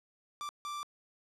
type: tone bursts at uneven times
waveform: 45% pulse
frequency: 1174.7 Hz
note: D6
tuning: in tune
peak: -37 dBFS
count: 2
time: 0.41-0.49 / 0.65-0.83 s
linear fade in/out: 0 ms
effects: low-pass 9000 Hz 12 dB/octave + 11-bit